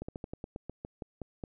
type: slowing click train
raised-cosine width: 2 ms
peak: -25 dBFS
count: 12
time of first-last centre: 0.02-1.438 s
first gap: 65 ms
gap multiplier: 1.13
effects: none